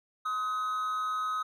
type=tone with amplitude modulation; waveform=triangle; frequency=1265 Hz; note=D#6; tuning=28 cents sharp; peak=-25 dBFS; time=0.25-1.43 s; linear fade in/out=10 ms; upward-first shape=sine; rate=228 Hz; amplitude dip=50%; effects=none